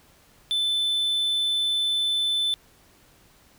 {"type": "tone", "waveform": "triangle", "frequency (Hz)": 3520, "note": "A7", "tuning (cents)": 0, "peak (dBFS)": -20, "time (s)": [0.51, 2.54], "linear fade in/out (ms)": 0, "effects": ["pink hiss -57 dBFS RMS until 3.58 s"]}